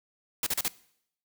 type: noise bursts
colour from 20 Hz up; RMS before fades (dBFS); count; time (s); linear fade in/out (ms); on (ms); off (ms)
white; -28; 4; 0.43-0.681; 2; 35; 37
effects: noise-tail reverb RT60 0.7 s tail -21 dB re dry